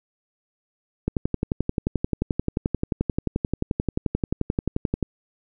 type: click train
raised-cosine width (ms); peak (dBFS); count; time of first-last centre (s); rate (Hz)
3; -9; 46; 1.08-5.027; 11.4
effects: none